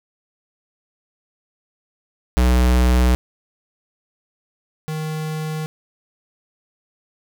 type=tone pair in turn; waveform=square; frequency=61.9 / 155.98 Hz; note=B1 / D#3; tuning=+5 / +5 cents; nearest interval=octave + major third; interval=1600 cents; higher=second; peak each=-13 / -24 dBFS; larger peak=first; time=2.37-3.15 / 4.88-5.66 s; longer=neither; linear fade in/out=0 ms; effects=none